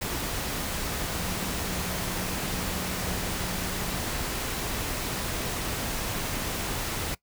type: tone in noise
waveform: sine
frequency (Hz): 182.5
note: F#3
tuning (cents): -24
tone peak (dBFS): -36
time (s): 1.18-4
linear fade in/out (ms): 10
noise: pink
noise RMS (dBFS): -31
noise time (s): 0.01-7.15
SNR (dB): -8
effects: noise-tail reverb RT60 0.1 s tail -20 dB re dry